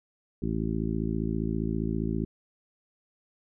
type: harmonic tone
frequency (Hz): 55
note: A1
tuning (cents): 0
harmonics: 1 / 2 / 3 / 4 / 5 / 6 / 7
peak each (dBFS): -34 / -36 / -32 / -32 / -37 / -35 / -38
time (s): 0.42-2.25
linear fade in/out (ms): 5
effects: none